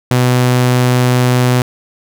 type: tone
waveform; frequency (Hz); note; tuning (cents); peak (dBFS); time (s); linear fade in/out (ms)
sawtooth; 125; B2; +21; -5; 0.11-1.62; 2
effects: none